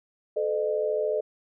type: tone cluster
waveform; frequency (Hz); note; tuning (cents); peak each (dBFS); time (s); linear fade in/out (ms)
sine; 435.3 / 509 / 609; A4 / C5 / D#5; -19 / -48 / -37; -27 / -32 / -27; 0.36-1.21; 10
effects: none